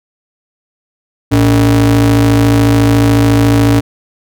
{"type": "ring-modulated tone", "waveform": "square", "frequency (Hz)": 86, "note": "F2", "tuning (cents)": -26, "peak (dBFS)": -4, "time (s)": [1.31, 3.81], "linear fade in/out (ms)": 20, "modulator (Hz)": 199, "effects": []}